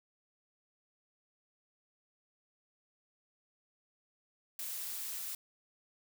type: noise with amplitude modulation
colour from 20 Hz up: blue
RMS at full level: -39 dBFS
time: 4.59-5.35 s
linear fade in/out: 2 ms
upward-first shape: sine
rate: 178 Hz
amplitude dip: 35%
effects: none